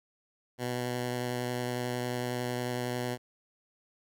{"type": "tone with vibrato", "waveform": "10% pulse", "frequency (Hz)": 123.47, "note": "B2", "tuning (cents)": 0, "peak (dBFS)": -23, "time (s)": [0.58, 3.18], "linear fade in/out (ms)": 50, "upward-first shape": "sine", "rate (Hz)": 11, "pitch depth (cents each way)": 11, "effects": []}